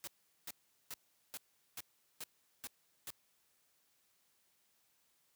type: noise bursts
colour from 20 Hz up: white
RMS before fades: -45 dBFS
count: 8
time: 0.04-3.104 s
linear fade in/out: 0 ms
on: 33 ms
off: 400 ms
effects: white hiss -75 dBFS RMS until 5.35 s + high-pass 60 Hz 12 dB/octave